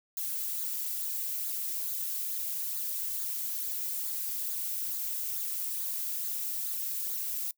violet noise with flanger, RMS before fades -34 dBFS, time 0.17-7.51 s, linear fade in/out 2 ms, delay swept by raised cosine 0.35 to 2.25 ms, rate 2.3 Hz, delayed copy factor -0.55, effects noise-tail reverb RT60 0.1 s tail -24 dB re dry

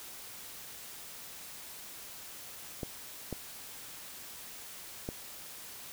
clicks, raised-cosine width 2 ms, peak -22 dBFS, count 3, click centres 2.832 / 3.327 / 5.089 s, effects white hiss -47 dBFS RMS until 5.92 s

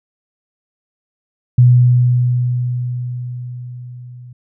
sine tone with level ramp, 123.47 Hz, B2, in tune, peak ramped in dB -4 to -33 dBFS, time 1.58-4.33 s, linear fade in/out 5 ms, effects none

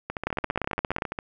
two click trains, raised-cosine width 0.5 ms, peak -15 / -10 dBFS, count 17 / 14, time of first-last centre 0.1-1.188 / 0.27-1.021 s, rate 14.7 / 17.3 Hz, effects none

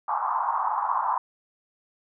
white band-pass noise, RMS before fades -26 dBFS, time 0.08-1.18 s, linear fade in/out 2 ms, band 840 to 1100 Hz, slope 48 dB/octave, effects none

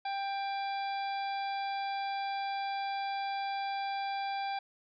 harmonic tone with a mistuned harmonic, 790 Hz, G5, 13 cents sharp, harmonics 1 / 2 / 3 / 4 / 5 / 6, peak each -33 / -45 / -44 / -49 / -52 / -49 dBFS, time 0.05-4.59 s, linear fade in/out 5 ms, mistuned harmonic 4, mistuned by +120 cents, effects none

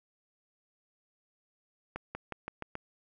accelerating click train, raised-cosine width 0.5 ms, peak -22 dBFS, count 6, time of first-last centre 1.96-2.754 s, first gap 190 ms, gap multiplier 0.91, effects none

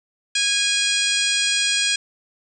harmonic tone with a mistuned harmonic, 823 Hz, G#5, 16 cents flat, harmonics 2 / 3 / 4 / 5 / 6 / 7 / 8 / 9 / 10, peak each -27 / -24 / -23 / -27 / -27 / -30 / -29 / -35 / -28 dBFS, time 0.35-1.96 s, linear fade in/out 5 ms, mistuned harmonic 8, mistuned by +80 cents, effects none

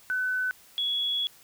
sine tone pair in turn, 1507 / 3364 Hz, F#6 / G#7, +31 / +22 cents, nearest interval octave + major second, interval 1391 cents, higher second, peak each -25 dBFS, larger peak neither, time 0.1-0.51 / 0.78-1.27 s, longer second, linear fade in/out 0 ms, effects white hiss -55 dBFS RMS until 1.43 s

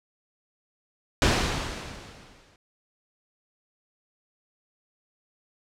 pink noise with exponential decay, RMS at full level -19 dBFS, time 1.22-2.56 s, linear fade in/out 1 ms, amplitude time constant 290 ms, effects low-pass 6000 Hz 12 dB/octave

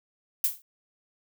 violet noise with exponential decay, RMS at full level -20 dBFS, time 0.44-0.62 s, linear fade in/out 2 ms, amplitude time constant 37 ms, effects none

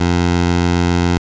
15% pulse tone, 87.31 Hz, F2, in tune, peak -6 dBFS, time 0-1.18 s, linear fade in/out 5 ms, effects resampled to 16000 Hz + 8-bit

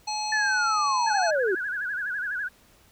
harmonic tone, 850 Hz, G#5, 40 cents sharp, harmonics 1 / 3 / 5 / 7 / 9, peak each -29 / -39 / -33 / -36 / -43 dBFS, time 0.07-1.31 s, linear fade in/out 10 ms
sine linear sweep, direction down, 1768 to 349.2 Hz, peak -22 dBFS, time 0.32-1.55 s, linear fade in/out 5 ms
sine tone with vibrato, 1568 Hz, G6, in tune, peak -27 dBFS, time 1.06-2.49 s, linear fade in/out 20 ms, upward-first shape sine, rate 12 Hz, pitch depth 140 cents each way
effects pink hiss -58 dBFS RMS until 2.91 s

